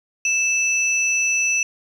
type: tone pair together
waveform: sine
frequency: 2637 / 5920 Hz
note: E7 / F#8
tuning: 0 / 0 cents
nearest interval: octave + major second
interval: 1400 cents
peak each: -18 / -21 dBFS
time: 0.25-1.63 s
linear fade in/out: 2 ms
effects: tanh soft clip ceiling -9 dBFS + 8-bit